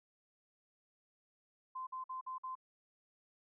sine tone bursts, 1035 Hz, C6, 19 cents flat, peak -40 dBFS, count 5, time 1.75-2.554 s, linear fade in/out 10 ms, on 120 ms, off 51 ms, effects none

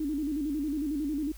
sine tone with vibrato, 294.4 Hz, D4, 4 cents sharp, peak -28 dBFS, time 0-1.32 s, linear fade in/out 5 ms, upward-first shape square, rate 11 Hz, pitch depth 93 cents each way, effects added 50 Hz sine -43 dBFS peak until 1.37 s + white hiss -55 dBFS RMS until 1.37 s

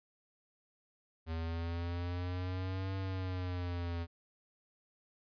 square exponential two-way sweep, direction up then down, 80.8 to 96.3 to 84.1 Hz, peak -36 dBFS, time 1.26-4.07 s, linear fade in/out 50 ms, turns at 2.96 s, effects resampled to 11025 Hz

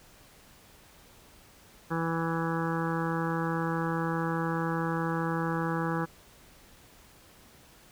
harmonic tone with a mistuned harmonic, 164.81 Hz, E3, in tune, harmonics 1 / 2 / 3 / 5 / 6 / 7 / 8 / 9 / 10, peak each -31 / -34 / -36 / -38 / -39 / -39 / -40 / -41 / -41 dBFS, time 1.9-6.06 s, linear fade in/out 20 ms, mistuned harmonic 10, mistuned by +19 cents, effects pink hiss -56 dBFS RMS until 7.91 s

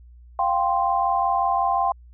sine chord, F suspended second, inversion none, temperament equal, 698.5 / 784 / 1046.5 Hz, F5 / G5 / C6, 0 / 0 / 0 cents, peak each -24 / -22 / -23 dBFS, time 0.39-1.92 s, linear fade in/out 2 ms, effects added 60 Hz sine -44 dBFS peak until 2.13 s

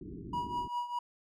white low-pass noise, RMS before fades -44 dBFS, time 0.01-0.68 s, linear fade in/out 5 ms, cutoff 400 Hz, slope 96 dB/octave
triangle tone with tremolo, 967 Hz, B5, 37 cents flat, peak -28 dBFS, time 0.33-0.99 s, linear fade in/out 5 ms, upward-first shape triangle, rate 5 Hz, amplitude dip 80%
effects none

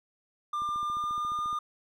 triangle tone with pitch glide, 1195 to 1211.7 Hz, D6 to D#6, +30 to -46 cents, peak -27 dBFS, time 0.53-1.59 s, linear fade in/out 5 ms, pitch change +24 cents, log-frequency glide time 0.63-1.41 s
click train, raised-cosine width 3 ms, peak -37 dBFS, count 14, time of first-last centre 0.62-1.529 s, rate 14.3 Hz
effects none

